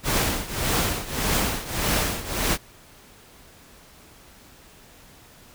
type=noise with tremolo; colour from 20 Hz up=pink; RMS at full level=-21 dBFS; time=0.03-2.58 s; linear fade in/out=50 ms; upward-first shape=triangle; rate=1.7 Hz; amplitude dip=85%; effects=pink hiss -50 dBFS RMS until 5.54 s